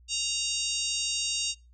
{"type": "harmonic tone with a mistuned harmonic", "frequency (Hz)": 932.3, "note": "A#5", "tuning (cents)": 0, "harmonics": [3, 4, 5, 6, 7, 8, 9], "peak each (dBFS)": [-33, -34, -35, -36, -36, -37, -38], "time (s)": [0.08, 1.55], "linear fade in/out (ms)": 50, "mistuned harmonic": 8, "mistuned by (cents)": -45, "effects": ["noise-tail reverb RT60 0.3 s tail -25 dB re dry", "added 60 Hz sine -53 dBFS peak until 1.73 s"]}